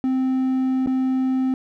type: tone with dropouts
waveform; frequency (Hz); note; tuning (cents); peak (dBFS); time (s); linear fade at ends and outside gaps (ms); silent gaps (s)
triangle; 260.5; C4; -7; -16; 0.04-1.54; 1; 0.862-0.872
effects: none